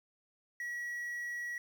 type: tone with quantisation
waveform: triangle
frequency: 1923 Hz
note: B6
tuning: 47 cents flat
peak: -35 dBFS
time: 0.6-1.58 s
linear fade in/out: 2 ms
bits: 10
effects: none